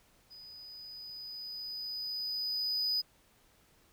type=tone with level ramp; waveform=triangle; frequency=4978 Hz; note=D#8; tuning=in tune; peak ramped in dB=-48 to -27 dBFS; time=0.3-3.02 s; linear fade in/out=20 ms; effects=pink hiss -66 dBFS RMS until 3.92 s